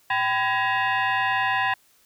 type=tone with frequency modulation; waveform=sine; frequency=115.6 Hz; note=A#2; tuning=14 cents flat; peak=-20 dBFS; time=0.1-1.74 s; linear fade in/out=5 ms; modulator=891 Hz; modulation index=2.5; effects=white hiss -60 dBFS RMS until 2.05 s